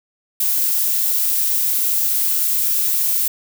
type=noise; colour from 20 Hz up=violet; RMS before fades=-18 dBFS; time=0.4-3.28 s; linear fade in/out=5 ms; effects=none